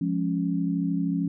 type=chord; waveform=sine; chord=Db major; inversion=first; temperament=equal; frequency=174.61 / 207.7 / 277.2 Hz; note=F3 / Ab3 / Db4; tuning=0 / 0 / 0 cents; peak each=-26 / -31 / -27 dBFS; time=0.01-1.28 s; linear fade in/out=5 ms; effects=none